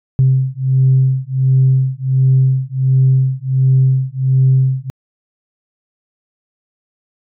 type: beating tone pair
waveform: sine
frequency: 131 / 132.4 Hz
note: C3 / C3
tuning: +2 / +21 cents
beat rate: 1.4 Hz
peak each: -12 / -12 dBFS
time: 0.19-4.9 s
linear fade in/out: 0 ms
effects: tanh soft clip ceiling -3 dBFS